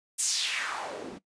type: noise with band-pass filter sweep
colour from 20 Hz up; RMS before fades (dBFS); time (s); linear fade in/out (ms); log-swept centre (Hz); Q
white; -32; 0.18-1.19; 20; 9100 to 200; 2.5
effects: noise-tail reverb RT60 0.1 s tail -18 dB re dry + resampled to 22050 Hz